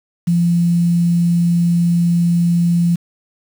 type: tone with quantisation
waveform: sine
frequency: 171.8 Hz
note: F3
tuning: 28 cents flat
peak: -11 dBFS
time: 0.27-2.96 s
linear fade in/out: 10 ms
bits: 6
effects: none